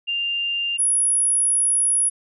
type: tone pair in turn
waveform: sine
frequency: 2794 / 10320 Hz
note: F7 / E9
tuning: 0 / -38 cents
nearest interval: octave + major seventh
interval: 2262 cents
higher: second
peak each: -21 / -16 dBFS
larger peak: second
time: 0.07-0.78 / 0.78-2.1 s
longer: second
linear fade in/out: 20 ms
effects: none